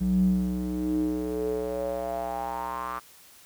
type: tone with band-pass filter sweep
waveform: square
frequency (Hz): 61.74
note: B1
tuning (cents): 0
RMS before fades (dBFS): -28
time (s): 0-3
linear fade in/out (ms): 20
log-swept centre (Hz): 160 to 1200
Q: 6.2
effects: white hiss -53 dBFS RMS until 3.45 s